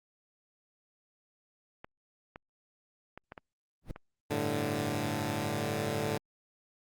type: clicks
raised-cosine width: 0.5 ms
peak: -29 dBFS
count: 9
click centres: 1.845 / 2.359 / 3.176 / 3.321 / 3.378 / 3.961 / 4.944 / 5.195 / 5.427 s
type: noise with exponential growth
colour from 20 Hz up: brown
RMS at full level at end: -35 dBFS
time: 3.82-3.91 s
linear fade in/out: 1 ms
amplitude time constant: 19 ms
type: chord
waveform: 10% pulse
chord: G suspended second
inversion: none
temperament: equal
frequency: 98 / 110 / 146.83 Hz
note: G2 / A2 / D3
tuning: 0 / 0 / 0 cents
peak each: -30 / -26 / -26 dBFS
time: 4.3-6.18 s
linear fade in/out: 10 ms
effects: Opus 48 kbps